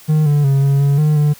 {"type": "tone with pitch steps", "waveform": "triangle", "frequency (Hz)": [154.2, 146.1, 137.4, 139, 141, 151.9, 148.3], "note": ["D#3", "D3", "C#3", "C#3", "C#3", "D#3", "D3"], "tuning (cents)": [-15, -9, -15, 5, 30, -41, 17], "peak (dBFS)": -8, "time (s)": [0.08, 1.34], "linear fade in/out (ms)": 20, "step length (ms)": 180, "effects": ["white hiss -42 dBFS RMS until 1.39 s"]}